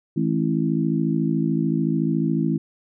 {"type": "harmonic tone with a mistuned harmonic", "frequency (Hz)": 53.8, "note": "A1", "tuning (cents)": -38, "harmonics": [3, 4, 5, 6], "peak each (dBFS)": [-23, -24, -25, -26], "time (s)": [0.16, 2.58], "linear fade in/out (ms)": 10, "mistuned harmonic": 6, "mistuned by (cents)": 37, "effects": []}